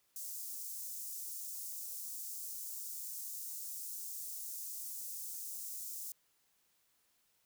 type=high-pass noise; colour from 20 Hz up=white; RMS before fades=-44 dBFS; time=0.16-6.12 s; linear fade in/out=2 ms; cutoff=6100 Hz; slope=24 dB/octave; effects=white hiss -75 dBFS RMS until 7.45 s